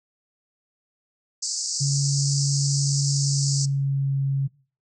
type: band-pass noise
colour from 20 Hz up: pink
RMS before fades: -28 dBFS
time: 1.42-3.66 s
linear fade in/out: 10 ms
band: 4600 to 8100 Hz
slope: 96 dB/octave
type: tone with pitch glide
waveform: sine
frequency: 140 to 137.12 Hz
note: C#3 to C#3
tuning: +18 to -18 cents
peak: -20 dBFS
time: 1.8-4.48 s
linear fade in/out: 20 ms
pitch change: -36 cents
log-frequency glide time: 3.13-4.2 s
effects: noise-tail reverb RT60 0.4 s tail -22 dB re dry